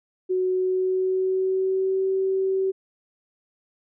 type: tone with pitch glide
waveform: sine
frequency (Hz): 370 to 382.4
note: F#4 to G4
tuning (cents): 0 to -43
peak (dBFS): -20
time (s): 0.29-2.72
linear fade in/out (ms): 20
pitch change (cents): +57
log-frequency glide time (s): 0.5-2.07
effects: none